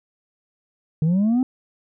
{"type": "linear sweep", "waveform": "sine", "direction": "up", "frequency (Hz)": [149.7, 262.8], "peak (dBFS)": -13, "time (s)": [1.02, 1.43], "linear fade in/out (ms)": 2, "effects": ["tanh soft clip ceiling -15 dBFS"]}